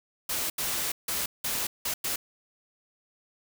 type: noise bursts at uneven times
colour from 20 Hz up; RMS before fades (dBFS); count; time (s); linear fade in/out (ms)
white; -30; 6; 0.29-0.5 / 0.58-0.92 / 1.08-1.26 / 1.44-1.67 / 1.85-1.94 / 2.04-2.16; 5
effects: none